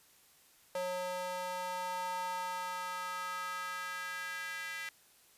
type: tone with high-pass filter sweep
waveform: square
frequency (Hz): 181.5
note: F#3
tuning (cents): -33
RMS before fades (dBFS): -39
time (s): 0.75-4.89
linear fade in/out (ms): 2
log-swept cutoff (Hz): 600 to 1900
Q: 3.5
effects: white hiss -64 dBFS RMS until 5.37 s + resampled to 32000 Hz